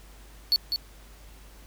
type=tone with echo; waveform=triangle; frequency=4435 Hz; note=C#8; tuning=in tune; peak=-17 dBFS; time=0.52-0.56 s; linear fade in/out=0 ms; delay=200 ms; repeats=1; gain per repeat=-6 dB; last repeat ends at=0.76 s; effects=added 50 Hz sine -48 dBFS peak until 1.66 s + pink hiss -54 dBFS RMS until 1.66 s